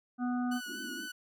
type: harmonic tone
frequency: 246.9 Hz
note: B3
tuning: in tune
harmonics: 1 / 3 / 5 / 6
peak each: -30 / -40 / -44 / -46 dBFS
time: 0.18-0.61 s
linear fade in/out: 50 ms
type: tone with vibrato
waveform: sawtooth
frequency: 1480 Hz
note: F#6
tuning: in tune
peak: -36 dBFS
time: 0.51-1.12 s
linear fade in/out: 10 ms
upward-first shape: triangle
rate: 4.2 Hz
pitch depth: 33 cents each way
type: band-pass noise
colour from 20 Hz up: white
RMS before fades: -45 dBFS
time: 0.65-1.09 s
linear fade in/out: 50 ms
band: 210 to 360 Hz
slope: 96 dB/octave
effects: none